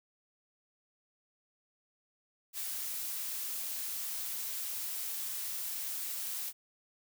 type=noise; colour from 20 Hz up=blue; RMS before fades=-38 dBFS; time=2.53-6.53 s; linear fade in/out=50 ms; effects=none